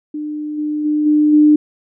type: tone with level steps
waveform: sine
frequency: 300.7 Hz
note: D4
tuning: 41 cents sharp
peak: -21 / -17 / -13 / -9 / -6 dBFS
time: 0.14-1.56 s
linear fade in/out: 5 ms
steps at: 0.57 / 0.84 / 1.05 / 1.32 s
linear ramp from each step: 20 ms
effects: none